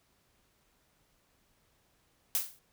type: noise with exponential decay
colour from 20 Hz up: blue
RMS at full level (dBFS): -26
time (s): 2.35-2.59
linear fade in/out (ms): 0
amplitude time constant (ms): 51
effects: pink hiss -71 dBFS RMS until 2.72 s